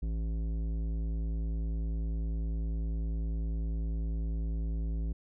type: tone with tanh clipping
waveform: triangle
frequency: 55 Hz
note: A1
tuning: in tune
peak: -32 dBFS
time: 0.02-5.13 s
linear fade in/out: 10 ms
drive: 17 dB
effects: none